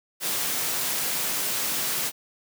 white high-pass noise, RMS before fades -27 dBFS, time 0.2-2.12 s, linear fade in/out 50 ms, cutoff 110 Hz, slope 24 dB/octave, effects none

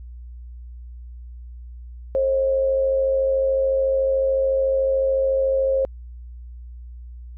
sine tone with amplitude modulation, 535 Hz, C5, 38 cents sharp, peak -15 dBFS, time 2.15-5.85 s, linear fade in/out 0 ms, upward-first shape sine, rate 93.8 Hz, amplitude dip 40%, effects added 60 Hz sine -35 dBFS peak until 7.37 s

